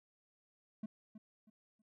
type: tone with echo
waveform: triangle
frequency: 216.3 Hz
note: A3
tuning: 29 cents flat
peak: -37 dBFS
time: 0.83-0.86 s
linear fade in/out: 5 ms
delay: 320 ms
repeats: 3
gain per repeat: -11 dB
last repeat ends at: 1.82 s
effects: none